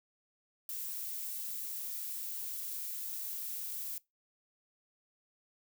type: noise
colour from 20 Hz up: violet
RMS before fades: -40 dBFS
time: 0.69-3.98 s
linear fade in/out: 2 ms
effects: noise-tail reverb RT60 0.2 s tail -22 dB re dry